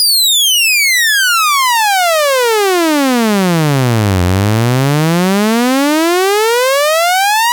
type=exponential two-way sweep; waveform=sawtooth; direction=down then up; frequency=4967 to 87.31 to 976 Hz; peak=-5 dBFS; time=0-7.52 s; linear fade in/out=0 ms; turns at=4.23 s; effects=none